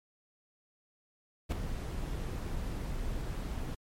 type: noise with ADSR envelope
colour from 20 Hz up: brown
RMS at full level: -26 dBFS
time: 1.49-3.75 s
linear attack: 31 ms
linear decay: 5 ms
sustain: -10 dB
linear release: 8 ms
effects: MP3 64 kbps